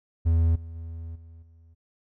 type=tone with level steps; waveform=triangle; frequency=82.41 Hz; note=E2; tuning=in tune; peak=-16 / -34 / -32 / -42 / -49 dBFS; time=0.25-1.75 s; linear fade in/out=20 ms; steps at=0.55 / 0.75 / 1.15 / 1.42 s; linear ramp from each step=10 ms; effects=none